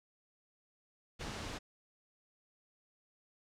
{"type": "noise", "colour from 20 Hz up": "pink", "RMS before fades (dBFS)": -42, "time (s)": [1.19, 1.59], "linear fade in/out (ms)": 20, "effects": ["low-pass 6000 Hz 12 dB/octave"]}